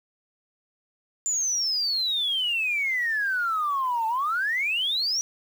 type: exponential two-way sweep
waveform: sine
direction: down then up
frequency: 7200 to 875 to 5900 Hz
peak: -22 dBFS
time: 1.26-5.21 s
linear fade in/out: 0 ms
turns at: 4.07 s
effects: tanh soft clip ceiling -18 dBFS + 8-bit